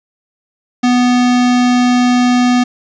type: tone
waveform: square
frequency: 246.9 Hz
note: B3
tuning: in tune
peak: -9 dBFS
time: 0.83-2.64 s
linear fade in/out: 10 ms
effects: resampled to 16000 Hz + 7-bit